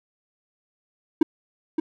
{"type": "tone with echo", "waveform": "triangle", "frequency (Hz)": 317.3, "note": "D#4", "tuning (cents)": 34, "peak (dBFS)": -10, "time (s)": [1.21, 1.23], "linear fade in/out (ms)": 5, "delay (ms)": 570, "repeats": 1, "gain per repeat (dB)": -7, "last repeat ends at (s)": 1.8, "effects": []}